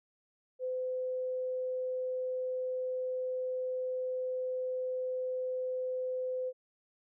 sine tone, 510 Hz, C5, 44 cents flat, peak -32 dBFS, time 0.59-6.53 s, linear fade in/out 50 ms, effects none

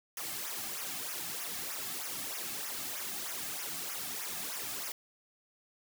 white noise with flanger, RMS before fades -39 dBFS, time 0.17-4.92 s, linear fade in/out 2 ms, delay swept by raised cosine 0.23 to 2.13 ms, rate 3.2 Hz, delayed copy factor -0.85, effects none

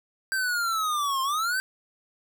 square linear two-way sweep, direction down then up, 1572 to 1046.5 to 1572 Hz, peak -25 dBFS, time 0.32-1.6 s, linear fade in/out 0 ms, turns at 1.22 s, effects none

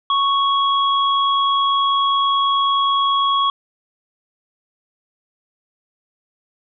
sine tone pair together, 1108.7 / 3322 Hz, C#6 / G#7, 0 / 0 cents, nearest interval octave + perfect fifth, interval 1900 cents, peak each -15 / -21 dBFS, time 0.1-3.5 s, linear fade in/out 2 ms, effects none

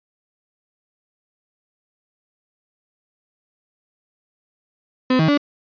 35% pulse tone with pitch steps, 255.9 / 158.7 / 289.4 Hz, C4 / D#3 / D4, -38 / +35 / -25 cents, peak -12 dBFS, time 5.1-5.376 s, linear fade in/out 5 ms, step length 92 ms, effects resampled to 11025 Hz

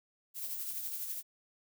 violet noise with tremolo, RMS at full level -37 dBFS, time 0.34-1.23 s, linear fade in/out 50 ms, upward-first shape triangle, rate 12 Hz, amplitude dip 50%, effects none

